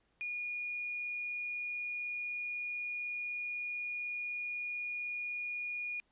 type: tone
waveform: sine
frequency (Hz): 2441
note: D#7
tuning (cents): -34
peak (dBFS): -36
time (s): 0.21-6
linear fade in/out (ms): 0
effects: pink hiss -75 dBFS RMS until 6.11 s + resampled to 8000 Hz